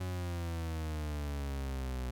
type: exponential sweep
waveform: 40% pulse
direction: down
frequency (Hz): 92.7 to 61.74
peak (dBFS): -34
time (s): 0-2.11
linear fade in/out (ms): 10
effects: none